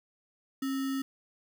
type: tone with sample-and-hold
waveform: sine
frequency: 270 Hz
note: C#4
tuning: 45 cents flat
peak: -29 dBFS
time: 0.62-1.02 s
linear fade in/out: 5 ms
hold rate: 1575 Hz
effects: none